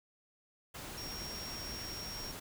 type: tone in noise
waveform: sine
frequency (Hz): 5570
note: F8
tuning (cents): -5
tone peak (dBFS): -43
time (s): 0.97-2.32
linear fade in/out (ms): 10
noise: pink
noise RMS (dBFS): -45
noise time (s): 0.74-2.4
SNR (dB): -1
effects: none